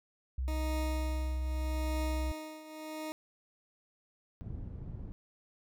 sine tone with pitch glide, 64.4 to 63.77 Hz, C2 to C2, -27 to -44 cents, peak -31 dBFS, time 0.38-2.32 s, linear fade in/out 5 ms, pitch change -17 cents, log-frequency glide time 0.49-1.8 s
20% pulse tone with tremolo, 311.1 Hz, D#4, in tune, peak -30 dBFS, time 0.48-3.12 s, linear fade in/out 0 ms, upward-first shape triangle, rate 0.81 Hz, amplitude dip 80%
white low-pass noise, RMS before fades -42 dBFS, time 4.41-5.12 s, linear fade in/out 0 ms, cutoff 110 Hz, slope 12 dB/octave
effects none

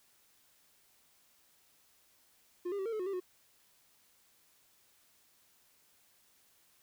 triangle tone with pitch steps, 354.2 / 402.7 / 384.2 / 457.3 / 431.5 / 364.1 / 394 / 364.4 Hz, F4 / G4 / G4 / A#4 / A4 / F#4 / G4 / F#4, +24 / +47 / -35 / -33 / -34 / -28 / +9 / -26 cents, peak -32 dBFS, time 2.65-3.202 s, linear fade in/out 10 ms, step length 69 ms, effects white hiss -68 dBFS RMS until 6.82 s

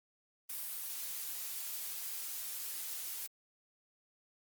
blue noise, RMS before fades -41 dBFS, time 0.49-3.27 s, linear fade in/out 10 ms, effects Opus 32 kbps

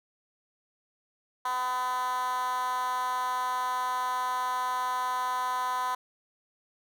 10% pulse tone with high-pass filter, 252.1 Hz, B3, 36 cents sharp, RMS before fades -30 dBFS, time 1.45-5.95 s, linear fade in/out 5 ms, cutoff 940 Hz, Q 6.1, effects none

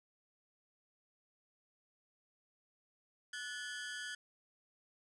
sawtooth ring-modulated tone, 1600 Hz, G6, 35 cents sharp, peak -35 dBFS, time 3.33-4.15 s, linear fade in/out 5 ms, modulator 129 Hz, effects resampled to 22050 Hz + 11-bit

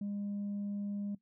sine tone, 203 Hz, G#3, 39 cents flat, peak -33 dBFS, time 0.01-1.15 s, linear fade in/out 5 ms, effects noise-tail reverb RT60 0.1 s tail -17 dB re dry + tanh soft clip ceiling -33 dBFS

